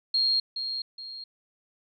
sine tone with echo, 4241 Hz, C8, 23 cents sharp, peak -21 dBFS, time 0.14-0.4 s, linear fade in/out 5 ms, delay 420 ms, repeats 2, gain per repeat -8 dB, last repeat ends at 1.24 s, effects none

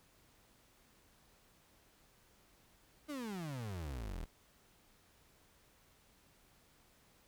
35% pulse exponential sweep, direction down, 310.8 to 36.52 Hz, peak -39 dBFS, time 3.08-4.26 s, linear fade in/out 20 ms, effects pink hiss -68 dBFS RMS until 7.27 s

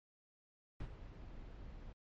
brown noise with ADSR envelope, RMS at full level -41 dBFS, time 0.8-1.93 s, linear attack 3 ms, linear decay 77 ms, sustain -10 dB, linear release 8 ms, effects low-pass 4000 Hz 12 dB/octave + MP3 48 kbps

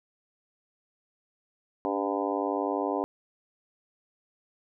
harmonic tone with a mistuned harmonic, 100 Hz, G2, 35 cents sharp, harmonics 3 / 4 / 5 / 6 / 7 / 8 / 9 / 10, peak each -32 / -33 / -34 / -35 / -35 / -36 / -37 / -37 dBFS, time 1.85-3.04 s, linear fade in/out 0 ms, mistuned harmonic 3, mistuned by -70 cents, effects none

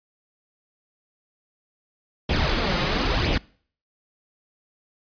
pink noise with flanger, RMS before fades -22 dBFS, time 2.29-3.38 s, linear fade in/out 5 ms, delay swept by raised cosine 0.32 to 5.72 ms, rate 0.99 Hz, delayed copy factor +0.55, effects noise-tail reverb RT60 0.5 s tail -24 dB re dry + resampled to 11025 Hz

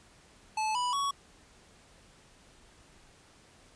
square tone with pitch steps, 868 / 985.6 / 1119.2 Hz, A5 / B5 / C#6, -24 / -4 / +16 cents, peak -29 dBFS, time 0.57-1.11 s, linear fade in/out 5 ms, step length 180 ms, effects pink hiss -59 dBFS RMS until 3.75 s + resampled to 22050 Hz

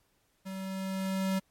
square tone with level ramp, 191 Hz, G3, 45 cents flat, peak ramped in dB -38 to -27 dBFS, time 0.45-1.4 s, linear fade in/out 20 ms, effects pink hiss -72 dBFS RMS until 1.5 s + MP3 64 kbps

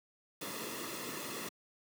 pink noise with comb filter, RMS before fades -41 dBFS, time 0.41-1.49 s, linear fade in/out 5 ms, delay 1.3 ms, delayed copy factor -0.6, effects high-pass 200 Hz 12 dB/octave

